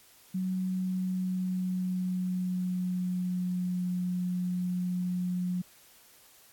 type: tone with pitch glide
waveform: sine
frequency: 186 to 180.18 Hz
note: F#3 to F#3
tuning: +9 to -46 cents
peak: -28 dBFS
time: 0.34-5.62 s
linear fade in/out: 10 ms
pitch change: -55 cents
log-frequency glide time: 0.54-3.87 s
effects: white hiss -58 dBFS RMS until 6.52 s + AAC 64 kbps